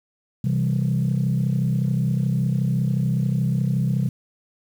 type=chord; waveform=sine; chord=C major; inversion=none; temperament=equal; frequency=130.81 / 164.81 / 196 Hz; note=C3 / E3 / G3; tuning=0 / 0 / 0 cents; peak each=-20 / -23 / -24 dBFS; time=0.44-4.09 s; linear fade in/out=5 ms; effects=tanh soft clip ceiling -13 dBFS + 8-bit